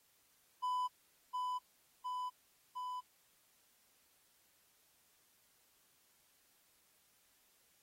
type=tone with echo; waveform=triangle; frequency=1000 Hz; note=B5; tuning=21 cents sharp; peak=-32 dBFS; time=0.62-0.88 s; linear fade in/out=20 ms; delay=710 ms; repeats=3; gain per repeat=-2 dB; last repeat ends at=3.01 s; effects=white hiss -72 dBFS RMS until 7.82 s + AAC 48 kbps